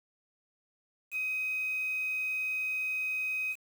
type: tone with quantisation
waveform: sine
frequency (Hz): 2519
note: D#7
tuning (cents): +21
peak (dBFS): -30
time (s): 1.11-3.56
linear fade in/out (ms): 50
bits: 8
effects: none